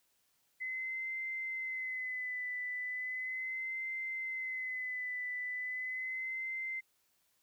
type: tone with vibrato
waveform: sine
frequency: 2033 Hz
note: B6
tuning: 50 cents sharp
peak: -36 dBFS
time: 0.6-6.81 s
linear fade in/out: 20 ms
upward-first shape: sine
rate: 0.37 Hz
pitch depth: 37 cents each way
effects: white hiss -75 dBFS RMS until 7.42 s